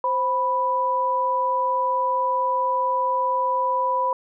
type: tone pair together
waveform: sine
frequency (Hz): 523.3 / 987.8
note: C5 / B5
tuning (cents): 0 / 0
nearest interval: major seventh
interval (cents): 1100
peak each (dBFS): -26 / -20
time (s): 0.04-4.13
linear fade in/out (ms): 2
effects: none